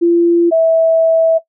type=tone pair in turn; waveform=sine; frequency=341.9 / 652.5 Hz; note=F4 / E5; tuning=-37 / -18 cents; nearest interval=major seventh; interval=1119 cents; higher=second; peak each=-7 dBFS; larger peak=neither; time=0.01-0.51 / 0.51-1.39 s; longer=second; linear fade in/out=20 ms; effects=noise-tail reverb RT60 0.1 s tail -17 dB re dry